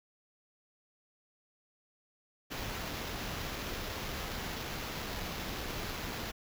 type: noise with sample-and-hold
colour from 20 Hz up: pink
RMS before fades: -39 dBFS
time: 2.5-6.32 s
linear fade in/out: 20 ms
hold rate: 8820 Hz
effects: none